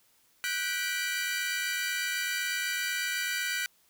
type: chord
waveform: sawtooth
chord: G major seventh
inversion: third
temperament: equal with one note detuned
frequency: 1480 / 1568 / 1954 / 2349 Hz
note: F#6 / G6 / B6 / D7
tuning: 0 / 0 / -19 / 0 cents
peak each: -30 / -34 / -32 / -32 dBFS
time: 0.44-3.66 s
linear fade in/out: 0 ms
effects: white hiss -66 dBFS RMS until 3.89 s